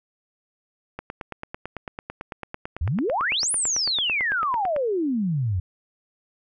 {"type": "click train", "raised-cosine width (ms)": 0.5, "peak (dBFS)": -17, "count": 35, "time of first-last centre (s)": [0.99, 4.764], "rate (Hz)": 9.01}
{"type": "exponential two-way sweep", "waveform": "sine", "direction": "up then down", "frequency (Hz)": [67.2, 10250, 84.9], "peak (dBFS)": -21, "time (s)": [2.81, 5.6], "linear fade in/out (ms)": 5, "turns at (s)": 3.52}
{"effects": []}